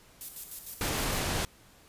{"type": "noise with tremolo", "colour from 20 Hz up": "violet", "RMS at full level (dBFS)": -37, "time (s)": [0.21, 1.22], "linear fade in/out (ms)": 0, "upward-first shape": "square", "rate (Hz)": 6.6, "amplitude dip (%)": 55}
{"type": "low-pass noise", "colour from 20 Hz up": "pink", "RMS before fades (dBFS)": -31, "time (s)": [0.81, 1.45], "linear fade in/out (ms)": 0, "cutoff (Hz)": 12000, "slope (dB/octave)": 12}
{"effects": ["pink hiss -58 dBFS RMS until 1.88 s", "resampled to 32000 Hz"]}